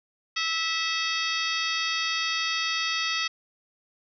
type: harmonic tone with a mistuned harmonic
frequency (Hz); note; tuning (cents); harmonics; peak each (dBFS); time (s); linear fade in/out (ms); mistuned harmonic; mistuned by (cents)
653; E5; -17; 2 / 3 / 4 / 5 / 6 / 7 / 8 / 9; -33 / -32 / -31 / -33 / -34 / -34 / -36 / -40; 0.36-3.28; 10; 6; -92
effects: none